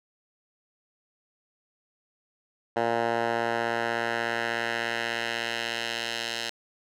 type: tone with band-pass filter sweep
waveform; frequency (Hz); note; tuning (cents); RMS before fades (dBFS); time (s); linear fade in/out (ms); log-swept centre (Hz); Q
10% pulse; 116.54; A#2; 0; -29; 2.76-6.5; 5; 850 to 3800; 1.2
effects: none